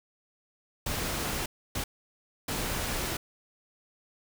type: noise bursts at uneven times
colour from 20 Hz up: pink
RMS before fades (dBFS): -32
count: 3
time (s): 0.86-1.46 / 1.75-1.84 / 2.48-3.17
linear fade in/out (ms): 5
effects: none